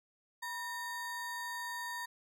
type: ring-modulated tone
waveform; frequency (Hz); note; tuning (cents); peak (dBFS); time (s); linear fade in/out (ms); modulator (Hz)
square; 1396.9; F6; 0; -36; 0.42-2.06; 10; 429
effects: none